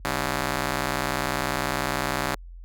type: ring-modulated tone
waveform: 5% pulse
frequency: 140 Hz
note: C#3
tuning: 18 cents sharp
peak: -10 dBFS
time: 0.05-2.35 s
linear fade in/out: 0 ms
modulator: 450 Hz
effects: added 43 Hz sine -32 dBFS peak until 2.64 s + high-pass 60 Hz 12 dB/octave